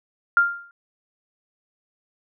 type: tone with exponential decay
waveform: sine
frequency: 1396.9 Hz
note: F6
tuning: in tune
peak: -10 dBFS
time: 0.37-0.71 s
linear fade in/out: 1 ms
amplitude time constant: 73 ms
effects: none